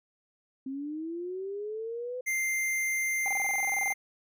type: linear sweep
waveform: sine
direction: up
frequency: 261.6 to 508 Hz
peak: -33 dBFS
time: 0.66-2.21 s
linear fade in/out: 5 ms
type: tone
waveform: square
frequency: 2093 Hz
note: C7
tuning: in tune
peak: -28 dBFS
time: 2.26-3.94 s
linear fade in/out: 20 ms
type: tone bursts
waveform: triangle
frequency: 793 Hz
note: G5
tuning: 20 cents sharp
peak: -30 dBFS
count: 15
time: 3.26-3.925 s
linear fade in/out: 0 ms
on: 21 ms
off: 25 ms
effects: none